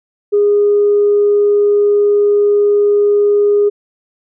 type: tone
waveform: sine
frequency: 410.8 Hz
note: G#4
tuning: 19 cents flat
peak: -7 dBFS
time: 0.32-3.7 s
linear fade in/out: 20 ms
effects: tanh soft clip ceiling -3 dBFS